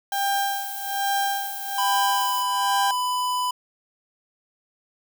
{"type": "noise", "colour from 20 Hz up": "violet", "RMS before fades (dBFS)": -34, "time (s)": [0.12, 2.43], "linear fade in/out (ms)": 10}
{"type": "tone with tremolo", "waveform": "35% pulse", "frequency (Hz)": 795, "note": "G5", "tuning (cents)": 24, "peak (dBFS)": -19, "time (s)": [0.12, 2.91], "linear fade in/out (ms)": 2, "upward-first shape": "sine", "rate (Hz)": 1.2, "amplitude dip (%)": 80}
{"type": "tone", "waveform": "square", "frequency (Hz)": 997, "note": "B5", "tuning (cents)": 16, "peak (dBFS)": -23, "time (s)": [1.78, 3.51], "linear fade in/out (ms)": 5}
{"effects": []}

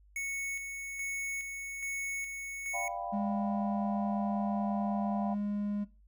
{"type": "tone with tremolo", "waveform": "square", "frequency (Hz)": 2211, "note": "C#7", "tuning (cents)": -5, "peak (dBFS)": -34, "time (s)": [0.16, 2.88], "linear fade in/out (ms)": 2, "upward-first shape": "square", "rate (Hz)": 1.2, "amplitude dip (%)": 40}
{"type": "chord", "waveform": "sine", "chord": "G dominant seventh", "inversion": "second", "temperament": "equal", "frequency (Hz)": [587.3, 698.5, 784, 987.8], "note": ["D5", "F5", "G5", "B5"], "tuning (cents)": [0, 0, 0, 0], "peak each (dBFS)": [-43, -37, -40, -43], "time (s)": [2.73, 5.35], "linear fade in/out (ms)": 20}
{"type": "tone", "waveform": "triangle", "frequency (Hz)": 205.5, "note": "G#3", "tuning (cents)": -18, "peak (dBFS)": -29, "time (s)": [3.12, 5.85], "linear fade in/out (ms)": 20}
{"effects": ["noise-tail reverb RT60 0.3 s tail -19 dB re dry", "added 50 Hz sine -58 dBFS peak until 6.07 s"]}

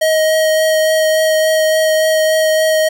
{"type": "tone with vibrato", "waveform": "square", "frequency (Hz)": 630, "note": "D#5", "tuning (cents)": 21, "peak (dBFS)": -11, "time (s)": [0.01, 2.89], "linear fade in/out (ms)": 10, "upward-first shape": "triangle", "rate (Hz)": 3.5, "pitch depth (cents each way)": 12, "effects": []}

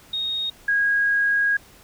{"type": "tone pair in turn", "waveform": "sine", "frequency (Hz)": [3729, 1641.1], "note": ["A#7", "G#6"], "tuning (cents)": [0, -21], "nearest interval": "octave + major second", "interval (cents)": 1421, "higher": "first", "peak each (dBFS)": [-23, -17], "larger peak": "second", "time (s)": [[0.13, 0.5], [0.68, 1.57]], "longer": "second", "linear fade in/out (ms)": 5, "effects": ["pink hiss -50 dBFS RMS until 1.83 s"]}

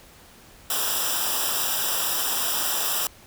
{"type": "noise with comb filter", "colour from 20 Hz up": "white", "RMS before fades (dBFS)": -25, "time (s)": [0.7, 3.07], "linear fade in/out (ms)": 2, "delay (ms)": 0.46, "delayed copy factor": -0.95, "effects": ["pink hiss -50 dBFS RMS until 3.26 s"]}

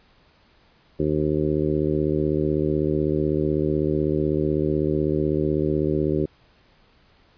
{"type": "harmonic tone", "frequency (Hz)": 76, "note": "D#2", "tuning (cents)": -40, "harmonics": [1, 2, 3, 4, 5, 6, 7], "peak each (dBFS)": [-31, -26, -31, -25, -24, -31, -32], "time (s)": [0.99, 6.26], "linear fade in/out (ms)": 10, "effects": ["pink hiss -58 dBFS RMS until 7.37 s", "resampled to 11025 Hz"]}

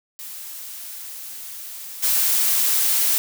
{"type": "noise with level steps", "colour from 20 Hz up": "blue", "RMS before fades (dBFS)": [-35, -19], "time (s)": [0.19, 3.18], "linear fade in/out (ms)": 0, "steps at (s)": 2.02, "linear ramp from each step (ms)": 20, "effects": []}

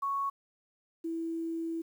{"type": "tone pair in turn", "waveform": "sine", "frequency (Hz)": [1108.7, 329.6], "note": ["C#6", "E4"], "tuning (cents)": [0, 0], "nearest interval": "octave + major sixth", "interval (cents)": 2100, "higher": "first", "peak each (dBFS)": [-29, -32], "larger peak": "first", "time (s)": [[0.02, 0.3], [1.04, 1.82]], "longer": "second", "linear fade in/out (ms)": 10, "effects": ["10-bit"]}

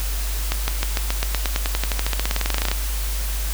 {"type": "accelerating click train", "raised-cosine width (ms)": 0.2, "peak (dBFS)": -4, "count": 29, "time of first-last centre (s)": [0.52, 2.715], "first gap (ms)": 160, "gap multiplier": 0.94, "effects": ["added 50 Hz sine -22 dBFS peak until 3.53 s", "white hiss -31 dBFS RMS until 3.53 s"]}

